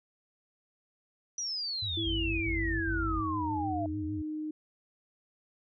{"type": "exponential sweep", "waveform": "sine", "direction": "down", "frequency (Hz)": [5920, 661], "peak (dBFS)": -32, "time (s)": [1.38, 3.86], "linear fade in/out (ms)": 2}
{"type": "tone with vibrato", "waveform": "sine", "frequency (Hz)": 93.3, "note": "F#2", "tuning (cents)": 15, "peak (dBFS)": -36, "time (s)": [1.82, 4.22], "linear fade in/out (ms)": 5, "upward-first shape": "triangle", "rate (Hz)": 6.6, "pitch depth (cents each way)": 270}
{"type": "tone with pitch glide", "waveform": "sine", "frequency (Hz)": [329.6, 307.5], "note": ["E4", "D#4"], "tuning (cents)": [0, -20], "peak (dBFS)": -33, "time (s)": [1.97, 4.51], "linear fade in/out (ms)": 5, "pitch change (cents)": -120, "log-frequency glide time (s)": [3, 3.43]}
{"type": "tone bursts", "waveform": "triangle", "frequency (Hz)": 52.8, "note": "G#1", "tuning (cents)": 29, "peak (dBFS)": -31, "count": 3, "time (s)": [2.05, 3.214], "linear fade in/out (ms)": 20, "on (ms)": 360, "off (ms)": 42}
{"effects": []}